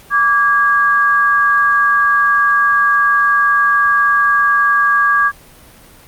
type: tone pair together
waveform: sine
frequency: 1158.9 / 1639 Hz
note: D6 / G#6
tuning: -23 / -23 cents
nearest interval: tritone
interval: 600 cents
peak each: -12 dBFS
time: 0.1-5.32 s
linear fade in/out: 50 ms
effects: pink hiss -42 dBFS RMS until 6.07 s + Opus 48 kbps